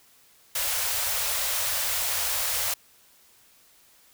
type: band-stop noise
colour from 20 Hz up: white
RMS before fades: -27 dBFS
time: 0.55-2.74 s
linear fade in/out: 5 ms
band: 110 to 470 Hz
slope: 96 dB/octave
effects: white hiss -58 dBFS RMS until 4.13 s